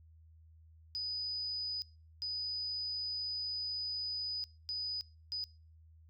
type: tone bursts at uneven times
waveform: sine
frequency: 4978 Hz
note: D#8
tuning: in tune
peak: -35 dBFS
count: 4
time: 0.95-1.82 / 2.22-4.44 / 4.69-5.01 / 5.32-5.44 s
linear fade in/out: 0 ms
effects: noise-tail reverb RT60 0.4 s tail -24 dB re dry + added 80 Hz sine -57 dBFS peak until 6.09 s